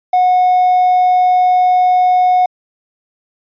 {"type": "tone", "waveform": "triangle", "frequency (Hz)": 730, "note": "F#5", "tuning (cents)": -24, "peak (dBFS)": -5, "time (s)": [0.13, 2.46], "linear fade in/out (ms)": 5, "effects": ["tanh soft clip ceiling -3 dBFS", "resampled to 11025 Hz"]}